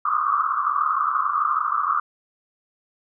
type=band-pass noise; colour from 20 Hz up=white; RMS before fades=-22 dBFS; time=0.05-2 s; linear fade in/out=5 ms; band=1100 to 1300 Hz; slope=96 dB/octave; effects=none